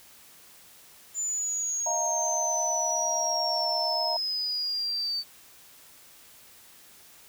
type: exponential sweep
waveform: sine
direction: down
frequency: 7100 to 4557 Hz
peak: -27 dBFS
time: 1.14-5.24 s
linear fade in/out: 50 ms
type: chord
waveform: sine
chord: Eb suspended second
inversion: none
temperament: equal with one note detuned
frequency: 629.8 / 698.5 / 932.3 Hz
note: Eb5 / F5 / Bb5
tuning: +21 / 0 / 0 cents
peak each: -32 dBFS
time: 1.86-4.17 s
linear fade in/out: 5 ms
effects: white hiss -53 dBFS RMS until 7.28 s